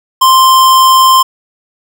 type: tone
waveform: square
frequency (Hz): 1046.5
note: C6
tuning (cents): 0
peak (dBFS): -4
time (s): 0.21-1.23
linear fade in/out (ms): 10
effects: none